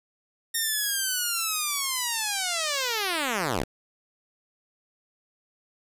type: linear sweep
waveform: 5% pulse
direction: down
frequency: 1846 to 48.39 Hz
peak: -14 dBFS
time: 0.54-3.64 s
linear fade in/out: 10 ms
effects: resampled to 32000 Hz + 9-bit